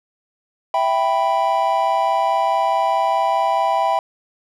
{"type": "chord", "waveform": "triangle", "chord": "E minor", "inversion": "none", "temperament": "equal", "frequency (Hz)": [659.3, 784, 987.8], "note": ["E5", "G5", "B5"], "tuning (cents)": [0, 0, 0], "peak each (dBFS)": [-19, -17, -18], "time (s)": [0.74, 3.99], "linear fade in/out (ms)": 2, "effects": []}